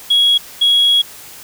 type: tone bursts at uneven times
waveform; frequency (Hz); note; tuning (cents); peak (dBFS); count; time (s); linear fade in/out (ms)
sine; 3322; G#7; 0; -7; 2; 0.1-0.38 / 0.61-1.02; 10
effects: tanh soft clip ceiling -6 dBFS + white hiss -36 dBFS RMS until 1.43 s

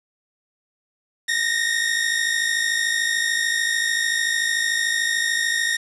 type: tone pair together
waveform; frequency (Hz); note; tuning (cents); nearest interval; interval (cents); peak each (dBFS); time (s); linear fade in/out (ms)
sawtooth; 1826.5 / 1880; A#6 / A#6; -36 / +14; unison; 50; -19; 1.28-5.77; 10
effects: resampled to 24000 Hz + 7-bit

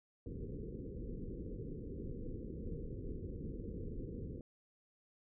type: low-pass noise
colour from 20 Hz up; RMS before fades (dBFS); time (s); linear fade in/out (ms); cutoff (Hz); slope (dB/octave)
pink; -44; 0.26-4.41; 2; 500; 96
effects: none

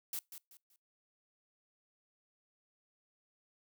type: noise with echo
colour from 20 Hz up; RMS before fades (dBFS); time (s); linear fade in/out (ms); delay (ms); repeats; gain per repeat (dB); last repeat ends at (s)
blue; -39; 0.13-0.19; 2; 190; 3; -10; 0.76
effects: noise-tail reverb RT60 0.2 s tail -23 dB re dry

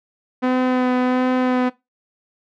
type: tone with vibrato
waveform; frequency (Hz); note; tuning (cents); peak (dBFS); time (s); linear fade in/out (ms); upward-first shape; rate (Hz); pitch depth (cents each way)
sawtooth; 253.1; B3; +43; -12; 0.42-1.7; 20; sine; 1.4; 13
effects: noise-tail reverb RT60 0.2 s tail -19 dB re dry + low-pass 2000 Hz 12 dB/octave

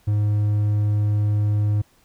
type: tone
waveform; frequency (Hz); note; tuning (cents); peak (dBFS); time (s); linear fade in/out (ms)
triangle; 104.4; G#2; +10; -15; 0.07-1.82; 10
effects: pink hiss -59 dBFS RMS until 2.04 s

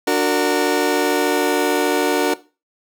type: chord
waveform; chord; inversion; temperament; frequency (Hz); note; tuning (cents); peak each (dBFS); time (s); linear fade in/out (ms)
30% pulse; D augmented; none; just; 293.7 / 367.1 / 458.9; D4 / F#4 / A#4; 0 / -14 / -27; -17; 0.07-2.34; 5
effects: noise-tail reverb RT60 0.3 s tail -17 dB re dry

